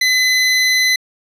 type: tone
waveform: 25% pulse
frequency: 2020 Hz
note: B6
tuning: 39 cents sharp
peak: -8 dBFS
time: 0.01-0.96 s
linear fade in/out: 5 ms
effects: low-pass 10000 Hz 12 dB/octave